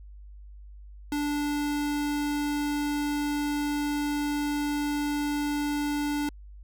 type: tone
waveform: square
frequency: 292.3 Hz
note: D4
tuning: 8 cents flat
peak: -27 dBFS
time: 1.12-6.29 s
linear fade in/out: 2 ms
effects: added 50 Hz sine -43 dBFS peak until 6.63 s